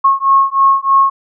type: beating tone pair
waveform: sine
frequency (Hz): 1088 / 1091.2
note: C#6 / C#6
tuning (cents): -33 / -28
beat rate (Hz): 3.2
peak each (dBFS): -11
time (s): 0.04-1.1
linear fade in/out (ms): 10
effects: none